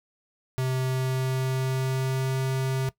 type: tone with pitch glide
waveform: square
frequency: 129.9 to 132.17 Hz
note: C3 to C3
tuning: -12 to +18 cents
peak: -25 dBFS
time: 0.58-2.89 s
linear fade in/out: 0 ms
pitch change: +30 cents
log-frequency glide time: 0.8-2.41 s
effects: noise-tail reverb RT60 0.1 s tail -18 dB re dry